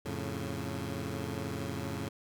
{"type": "chord", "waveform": "15% pulse", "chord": "F augmented", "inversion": "none", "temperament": "equal with one note detuned", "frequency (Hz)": [88.17, 110, 138.59], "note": ["F2", "A2", "C#3"], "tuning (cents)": [17, 0, 0], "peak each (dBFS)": -33, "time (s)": [0.05, 2.09], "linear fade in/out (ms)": 10, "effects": []}